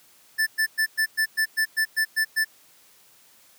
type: tone bursts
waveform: square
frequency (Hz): 1760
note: A6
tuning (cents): 0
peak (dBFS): -20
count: 11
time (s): 0.38-2.448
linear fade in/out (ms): 20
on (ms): 88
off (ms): 110
effects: white hiss -56 dBFS RMS until 3.58 s + high-pass 100 Hz 12 dB/octave